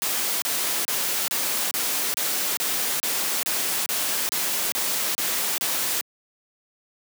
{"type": "noise bursts", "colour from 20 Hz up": "white", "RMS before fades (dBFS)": -25, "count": 14, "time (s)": [0.02, 6.01], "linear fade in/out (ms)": 0, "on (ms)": 400, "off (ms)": 30, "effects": ["high-pass 200 Hz 12 dB/octave"]}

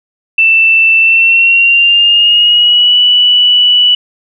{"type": "tone with pitch glide", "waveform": "sine", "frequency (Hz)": [2664, 2956], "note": ["E7", "F#7"], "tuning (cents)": [18, -2], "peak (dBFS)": -4, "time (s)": [0.38, 3.95], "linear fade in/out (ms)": 5, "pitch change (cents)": 180, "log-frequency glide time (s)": [1, 2.97], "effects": []}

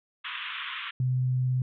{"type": "band-pass noise", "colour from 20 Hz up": "white", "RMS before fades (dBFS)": -36, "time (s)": [0.24, 0.91], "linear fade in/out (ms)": 10, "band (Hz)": [1000, 3500], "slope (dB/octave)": 96}
{"type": "tone with vibrato", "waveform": "sine", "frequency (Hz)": 127.5, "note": "C3", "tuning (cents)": -44, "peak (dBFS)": -23, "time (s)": [1, 1.62], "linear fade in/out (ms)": 2, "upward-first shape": "triangle", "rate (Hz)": 18, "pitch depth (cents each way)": 9}
{"effects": []}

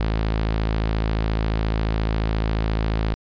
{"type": "tone", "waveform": "sawtooth", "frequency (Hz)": 54.3, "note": "A1", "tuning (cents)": -22, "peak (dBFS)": -16, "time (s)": [0, 3.14], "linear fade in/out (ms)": 0, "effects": ["resampled to 11025 Hz"]}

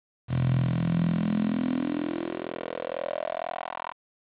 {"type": "tone with high-pass filter sweep", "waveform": "10% pulse", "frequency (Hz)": 42.08, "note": "E1", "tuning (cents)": 36, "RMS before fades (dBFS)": -28, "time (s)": [0.28, 3.94], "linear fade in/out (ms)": 50, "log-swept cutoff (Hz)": [110, 930], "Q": 6.1, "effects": ["resampled to 8000 Hz", "8-bit"]}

